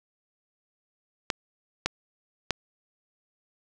clicks, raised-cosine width 0.2 ms, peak -7 dBFS, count 3, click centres 1.302 / 1.86 / 2.507 s, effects none

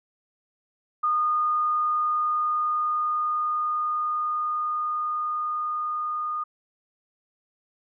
sine tone with level ramp, 1225 Hz, D#6, 27 cents flat, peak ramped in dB -20 to -26 dBFS, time 1.03-6.44 s, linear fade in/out 10 ms, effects none

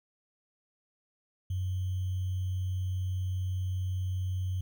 sine tone with sample-and-hold, 92.5 Hz, F#2, in tune, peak -29 dBFS, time 1.5-4.61 s, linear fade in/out 5 ms, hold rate 3150 Hz, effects none

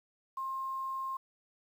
sine tone with quantisation, 1063 Hz, C6, 27 cents sharp, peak -34 dBFS, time 0.37-1.17 s, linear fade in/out 5 ms, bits 10, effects none

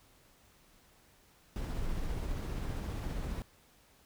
brown noise with tremolo, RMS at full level -35 dBFS, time 1.56-3.42 s, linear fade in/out 0 ms, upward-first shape triangle, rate 15 Hz, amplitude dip 25%, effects pink hiss -64 dBFS RMS until 4.05 s

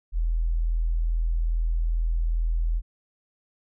sine tone, 41.2 Hz, E1, in tune, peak -21 dBFS, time 0.12-2.82 s, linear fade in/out 50 ms, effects none

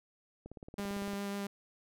click train, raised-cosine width 2 ms, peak -33 dBFS, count 13, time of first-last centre 0.46-1.134 s, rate 17.8 Hz
sawtooth tone with vibrato, 200.4 Hz, G3, 38 cents sharp, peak -32 dBFS, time 0.78-1.47 s, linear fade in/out 5 ms, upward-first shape sine, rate 7.3 Hz, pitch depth 9 cents each way
effects none

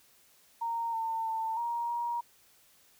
sine tone with pitch steps, 925 / 902 / 894 / 941 / 947 Hz, A#5 / A5 / A5 / A#5 / A#5, -14 / +43 / +27 / +16 / +27 cents, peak -30 dBFS, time 0.61-2.21 s, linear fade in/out 10 ms, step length 320 ms, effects white hiss -63 dBFS RMS until 2.99 s

